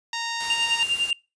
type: tone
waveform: 10% pulse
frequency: 927 Hz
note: A#5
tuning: 10 cents flat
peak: -18 dBFS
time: 0.13-0.83 s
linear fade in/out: 2 ms
type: noise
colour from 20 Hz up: white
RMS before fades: -36 dBFS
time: 0.4-1.11 s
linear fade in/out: 5 ms
type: tone with tremolo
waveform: triangle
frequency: 2794 Hz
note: F7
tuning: in tune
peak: -17 dBFS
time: 0.5-1.13 s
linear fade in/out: 2 ms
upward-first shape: sine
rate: 10 Hz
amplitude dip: 80%
effects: noise-tail reverb RT60 0.3 s tail -26 dB re dry + resampled to 22050 Hz